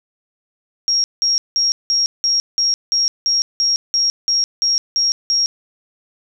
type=tone bursts; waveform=sine; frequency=5588 Hz; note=F8; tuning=in tune; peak=-13 dBFS; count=14; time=0.88-5.46 s; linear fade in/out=0 ms; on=160 ms; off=180 ms; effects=none